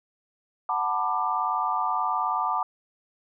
sine chord, B minor seventh, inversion second, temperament just, 740.8 / 889 / 987.8 / 1185.3 Hz, F#5 / A5 / B5 / D6, +2 / +18 / 0 / +16 cents, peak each -30 / -29 / -30 / -27 dBFS, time 0.69-2.63 s, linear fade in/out 2 ms, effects none

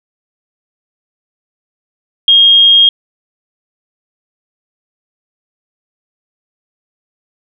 sine tone, 3245 Hz, G#7, 41 cents flat, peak -3 dBFS, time 2.28-2.89 s, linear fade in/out 2 ms, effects none

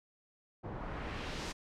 pink noise with low-pass filter sweep, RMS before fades -41 dBFS, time 0.63-1.53 s, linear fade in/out 20 ms, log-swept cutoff 780 to 6800 Hz, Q 1, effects none

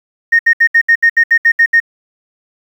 sine tone bursts, 1849 Hz, A#6, 15 cents flat, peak -4 dBFS, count 11, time 0.32-1.802 s, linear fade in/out 10 ms, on 72 ms, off 69 ms, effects tanh soft clip ceiling 0 dBFS + 7-bit

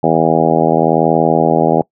harmonic tone, 81 Hz, E2, 30 cents flat, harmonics 2 / 3 / 4 / 5 / 6 / 7 / 8 / 9 / 10, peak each -18 / -18 / -18 / -18 / -18 / -18 / -18 / -18 / -18 dBFS, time 0.03-1.82 s, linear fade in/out 5 ms, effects noise-tail reverb RT60 0.1 s tail -24 dB re dry

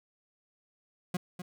40% pulse tone with echo, 180 Hz, F#3, 47 cents flat, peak -28 dBFS, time 1.14-1.17 s, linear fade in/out 5 ms, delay 250 ms, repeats 1, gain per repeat -9 dB, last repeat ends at 1.42 s, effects none

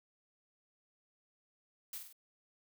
blue noise with echo, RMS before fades -43 dBFS, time 1.93-1.98 s, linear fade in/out 2 ms, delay 49 ms, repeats 3, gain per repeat -5 dB, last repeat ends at 2.127 s, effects none

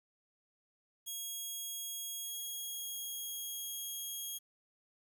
5% pulse tone with pitch glide, 3300 to 3273 Hz, G#7 to G#7, -12 to -26 cents, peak -32 dBFS, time 1.06-4.39 s, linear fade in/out 20 ms, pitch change -14 cents, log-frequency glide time 2.22-3.92 s, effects 11-bit

